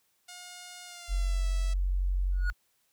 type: tone with pitch glide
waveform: 5% pulse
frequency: 716 to 656.6 Hz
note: F5 to E5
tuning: +43 to -7 cents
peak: -32 dBFS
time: 0.28-1.74 s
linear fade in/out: 10 ms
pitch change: -150 cents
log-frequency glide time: 0.85-1.46 s
type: tone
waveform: sine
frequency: 45.99 Hz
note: F#1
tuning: 10 cents flat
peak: -25 dBFS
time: 1.08-2.53 s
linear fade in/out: 50 ms
type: tone with exponential growth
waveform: triangle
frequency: 1451 Hz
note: F#6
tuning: 34 cents flat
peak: -27 dBFS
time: 2.32-2.5 s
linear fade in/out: 0 ms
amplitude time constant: 38 ms
effects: white hiss -72 dBFS RMS until 2.92 s